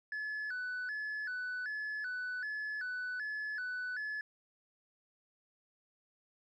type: tone with vibrato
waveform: sine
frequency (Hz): 1600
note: G6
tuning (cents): +35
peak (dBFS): -34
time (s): 0.12-4.21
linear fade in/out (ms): 2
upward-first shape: square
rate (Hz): 1.3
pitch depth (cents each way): 120
effects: tanh soft clip ceiling -35 dBFS